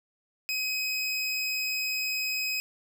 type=tone; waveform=25% pulse; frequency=2529 Hz; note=D#7; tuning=28 cents sharp; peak=-24 dBFS; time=0.49-2.6 s; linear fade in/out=0 ms; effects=11-bit